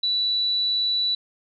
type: tone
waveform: sine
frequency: 3951 Hz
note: B7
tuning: in tune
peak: -20 dBFS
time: 0.03-1.15 s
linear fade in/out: 5 ms
effects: none